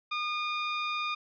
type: tone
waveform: 20% pulse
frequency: 1218 Hz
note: D#6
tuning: 37 cents flat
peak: -25 dBFS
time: 0.11-1.15 s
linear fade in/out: 10 ms
effects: resampled to 11025 Hz